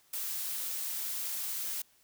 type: noise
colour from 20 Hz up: blue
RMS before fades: -36 dBFS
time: 0.13-1.82 s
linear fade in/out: 5 ms
effects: white hiss -66 dBFS RMS until 2.03 s